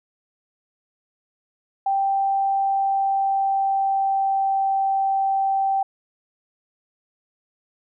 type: tone with pitch glide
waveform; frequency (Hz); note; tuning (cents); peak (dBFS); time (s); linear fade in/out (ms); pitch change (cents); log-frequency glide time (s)
sine; 784 to 779; G5 to G5; 0 to -11; -18; 1.86-5.83; 5; -11; 2.59-4.71
effects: none